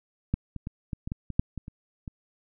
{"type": "clicks", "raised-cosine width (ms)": 5, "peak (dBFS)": [-12, -23, -21, -19, -21, -19, -22, -8, -22, -27, -24], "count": 11, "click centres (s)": [0.34, 0.563, 0.671, 0.932, 1.075, 1.119, 1.303, 1.395, 1.577, 1.681, 2.078], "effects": []}